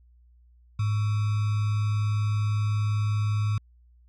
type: tone with sample-and-hold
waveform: sine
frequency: 105.3 Hz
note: G#2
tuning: 24 cents sharp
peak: -22 dBFS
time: 0.79-3.58 s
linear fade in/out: 5 ms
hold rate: 1225 Hz
effects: added 60 Hz sine -54 dBFS peak until 4.08 s + low-pass 6000 Hz 12 dB/octave